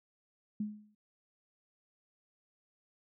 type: tone with exponential decay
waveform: sine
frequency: 210.5 Hz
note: G#3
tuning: 24 cents sharp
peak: -30 dBFS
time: 0.6-0.95 s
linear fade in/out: 5 ms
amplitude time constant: 75 ms
effects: none